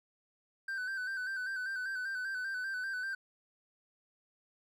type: tone with vibrato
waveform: triangle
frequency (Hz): 1537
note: G6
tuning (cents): -35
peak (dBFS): -33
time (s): 0.68-3.15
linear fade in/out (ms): 5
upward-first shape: square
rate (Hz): 5.1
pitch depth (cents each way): 43
effects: none